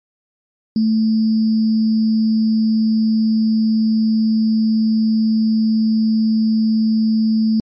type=tone with sample-and-hold; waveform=sine; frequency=220.5 Hz; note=A3; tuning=4 cents sharp; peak=-12 dBFS; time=0.76-7.6 s; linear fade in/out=2 ms; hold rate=4900 Hz; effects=MP3 32 kbps